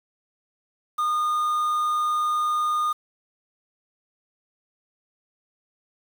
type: tone with quantisation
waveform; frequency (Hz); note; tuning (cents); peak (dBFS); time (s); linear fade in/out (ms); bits
triangle; 1222; D#6; -32; -19; 0.98-2.93; 10; 7
effects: none